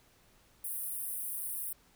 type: high-pass noise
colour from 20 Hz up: pink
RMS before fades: -38 dBFS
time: 0.64-1.73 s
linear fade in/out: 5 ms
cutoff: 9000 Hz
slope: 96 dB/octave
effects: pink hiss -65 dBFS RMS until 1.95 s